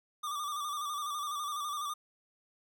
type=tone with vibrato; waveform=square; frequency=1183 Hz; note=D6; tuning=12 cents sharp; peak=-35 dBFS; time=0.23-1.94 s; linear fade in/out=10 ms; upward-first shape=square; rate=12 Hz; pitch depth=48 cents each way; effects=none